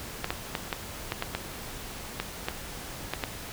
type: clicks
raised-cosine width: 0.3 ms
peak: -12 dBFS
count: 11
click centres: 0.244 / 0.305 / 0.552 / 0.728 / 1.121 / 1.224 / 1.35 / 2.2 / 2.485 / 3.136 / 3.238 s
effects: pink hiss -40 dBFS RMS until 3.52 s